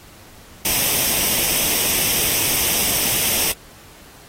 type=noise with comb filter; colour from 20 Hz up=white; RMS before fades=-19 dBFS; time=0.65-3.52 s; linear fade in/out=2 ms; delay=0.35 ms; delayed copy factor=+0.55; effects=pink hiss -45 dBFS RMS until 4.28 s + AAC 48 kbps